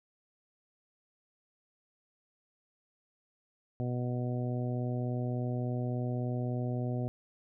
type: harmonic tone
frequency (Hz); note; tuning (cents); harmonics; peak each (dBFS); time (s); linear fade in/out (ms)
123.47; B2; 0; 1 / 2 / 3 / 4 / 5 / 6; -32 / -37 / -42 / -44 / -43 / -47; 3.8-7.08; 0
effects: none